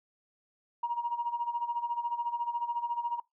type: tone with tremolo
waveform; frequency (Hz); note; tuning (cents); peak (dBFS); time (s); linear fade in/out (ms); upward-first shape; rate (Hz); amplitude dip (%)
sine; 948; A#5; +29; -26; 0.83-3.2; 5; sine; 14; 75
effects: noise-tail reverb RT60 0.2 s tail -25 dB re dry + tanh soft clip ceiling -22 dBFS